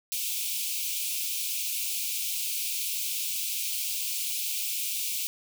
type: high-pass noise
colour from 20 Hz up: white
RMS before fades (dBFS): -31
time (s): 0.12-5.27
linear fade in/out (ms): 0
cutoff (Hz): 2300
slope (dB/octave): 96
effects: none